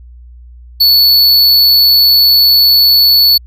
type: tone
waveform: square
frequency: 4435 Hz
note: C#8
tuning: in tune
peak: -5 dBFS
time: 0.8-3.38 s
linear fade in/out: 10 ms
effects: added 60 Hz sine -32 dBFS peak until 3.46 s

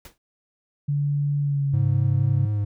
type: noise with exponential decay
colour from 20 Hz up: pink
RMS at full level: -38 dBFS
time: 0.05-0.18 s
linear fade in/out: 2 ms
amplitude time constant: 27 ms
type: tone with pitch glide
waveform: sine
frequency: 144 to 135.14 Hz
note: D3 to C#3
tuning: -34 to -44 cents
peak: -20 dBFS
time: 0.88-2.46 s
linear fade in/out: 10 ms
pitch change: -110 cents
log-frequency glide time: 1.41-1.93 s
type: tone with vibrato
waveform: triangle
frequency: 103.83 Hz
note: G#2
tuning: in tune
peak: -19 dBFS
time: 1.73-2.65 s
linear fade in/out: 10 ms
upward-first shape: triangle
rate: 4.2 Hz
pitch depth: 34 cents each way
effects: none

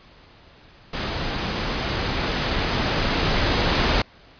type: noise with level ramp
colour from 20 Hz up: pink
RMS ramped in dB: -27 to -19 dBFS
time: 0.93-4.02 s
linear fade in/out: 5 ms
effects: pink hiss -50 dBFS RMS until 4.39 s + resampled to 11025 Hz

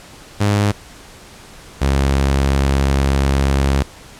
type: tone pair in turn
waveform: sawtooth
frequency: 102.7 / 68.41 Hz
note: G#2 / C#2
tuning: -19 / -22 cents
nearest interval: perfect fifth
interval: 703 cents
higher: first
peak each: -9 dBFS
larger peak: neither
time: 0.4-0.72 / 1.81-3.83 s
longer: second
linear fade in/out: 10 ms
effects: pink hiss -40 dBFS RMS until 4.19 s + low-pass 10000 Hz 12 dB/octave

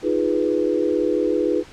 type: chord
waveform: sine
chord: F half-diminished seventh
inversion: third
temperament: equal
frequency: 311.1 / 349.2 / 415.3 / 493.9 Hz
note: Eb4 / F4 / Ab4 / Cb5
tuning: 0 / 0 / 0 / 0 cents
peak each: -23 dBFS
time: 0.02-1.64 s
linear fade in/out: 50 ms
effects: pink hiss -44 dBFS RMS until 1.72 s + low-pass 6000 Hz 12 dB/octave

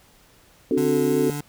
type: chord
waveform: sine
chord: D dominant seventh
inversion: third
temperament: equal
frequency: 261.6 / 293.7 / 370 / 440 Hz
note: C4 / D4 / F#4 / A4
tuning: 0 / 0 / 0 / 0 cents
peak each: -23 dBFS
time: 0.71-1.3 s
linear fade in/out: 2 ms
type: tone with vibrato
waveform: 25% pulse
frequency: 146.83 Hz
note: D3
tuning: in tune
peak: -24 dBFS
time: 0.77-1.41 s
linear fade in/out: 5 ms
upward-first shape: sine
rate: 3.2 Hz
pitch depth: 17 cents each way
type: high-pass noise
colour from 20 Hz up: pink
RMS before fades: -40 dBFS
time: 0.78-1.4 s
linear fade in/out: 0 ms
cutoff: 5800 Hz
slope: 24 dB/octave
effects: pink hiss -55 dBFS RMS until 1.48 s

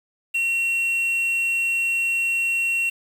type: tone with quantisation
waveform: triangle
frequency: 2730 Hz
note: F7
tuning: 40 cents flat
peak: -18 dBFS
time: 0.34-2.9 s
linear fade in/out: 10 ms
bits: 7
effects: none

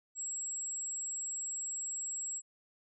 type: tone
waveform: sine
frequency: 7660 Hz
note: A#8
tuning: 46 cents sharp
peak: -36 dBFS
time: 0.15-2.42 s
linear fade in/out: 50 ms
effects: none

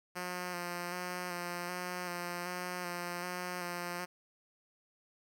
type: tone with vibrato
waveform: 5% pulse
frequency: 177.5 Hz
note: F3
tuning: 28 cents sharp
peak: -26 dBFS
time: 0.15-4.06 s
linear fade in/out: 20 ms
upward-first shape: square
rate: 1.3 Hz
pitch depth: 20 cents each way
effects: none

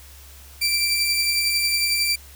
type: tone pair together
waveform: sawtooth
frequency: 2349 / 4687 Hz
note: D7 / D8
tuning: 0 / -4 cents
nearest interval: octave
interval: 1196 cents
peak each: -19 dBFS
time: 0.61-2.16 s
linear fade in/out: 10 ms
effects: added 69 Hz sine -44 dBFS peak until 2.35 s + white hiss -47 dBFS RMS until 2.35 s

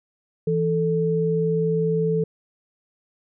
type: tone pair together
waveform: sine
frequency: 164.81 / 440 Hz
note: E3 / A4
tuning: 0 / 0 cents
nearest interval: octave + perfect fourth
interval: 1700 cents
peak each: -22 / -21 dBFS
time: 0.47-2.24 s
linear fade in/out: 5 ms
effects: none

